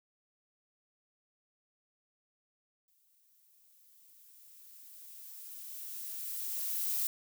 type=noise with exponential growth; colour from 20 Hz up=violet; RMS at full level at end=-32 dBFS; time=2.88-7.07 s; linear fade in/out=1 ms; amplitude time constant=910 ms; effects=none